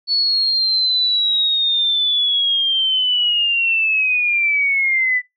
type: linear sweep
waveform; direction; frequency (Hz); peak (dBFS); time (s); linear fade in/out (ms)
sine; down; 4435 to 1975.5; -14; 0.07-5.22; 50
effects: noise-tail reverb RT60 0.2 s tail -24 dB re dry